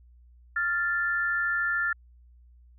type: tone pair together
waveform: sine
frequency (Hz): 1393.6 / 1760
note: F6 / A6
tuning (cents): -4 / 0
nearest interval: major third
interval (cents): 404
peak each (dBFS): -27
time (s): 0.56-1.93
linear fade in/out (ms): 5
effects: added 60 Hz sine -52 dBFS peak until 2.78 s